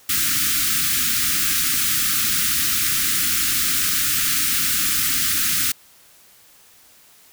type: band-stop noise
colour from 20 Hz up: white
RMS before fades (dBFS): -20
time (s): 0.09-5.72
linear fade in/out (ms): 5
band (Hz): 330 to 1200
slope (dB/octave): 96
effects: white hiss -51 dBFS RMS until 7.32 s